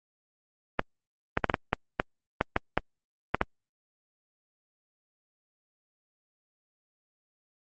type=clicks; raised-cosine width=0.5 ms; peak=-7 dBFS; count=12; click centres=0.794 / 1.374 / 1.443 / 1.498 / 1.542 / 1.731 / 1.999 / 2.411 / 2.564 / 2.776 / 3.346 / 3.414 s; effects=Opus 24 kbps